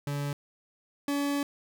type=tone pair in turn; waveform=40% pulse; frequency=143.4 / 284.4 Hz; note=D3 / C#4; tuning=-41 / +45 cents; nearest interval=octave; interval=1186 cents; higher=second; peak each=-29 / -26 dBFS; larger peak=second; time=0.07-0.33 / 1.08-1.43 s; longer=second; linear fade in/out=2 ms; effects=none